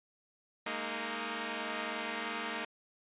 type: chord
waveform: 5% pulse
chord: Ab suspended second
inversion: none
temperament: equal with one note detuned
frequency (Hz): 207.7 / 230.7 / 311.1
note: Ab3 / Bb3 / Eb4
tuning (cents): 0 / -18 / 0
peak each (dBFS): -31 / -27 / -29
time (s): 0.66-2.65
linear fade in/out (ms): 5
effects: resampled to 8000 Hz